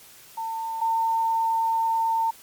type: tone pair in turn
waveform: sine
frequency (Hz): 901 / 904.6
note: A5 / A5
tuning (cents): +41 / +48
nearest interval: unison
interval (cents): 7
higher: second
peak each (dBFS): -27 / -20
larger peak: second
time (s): 0.37-0.81 / 0.81-2.31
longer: second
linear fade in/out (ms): 10
effects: white hiss -49 dBFS RMS until 2.42 s + MP3 96 kbps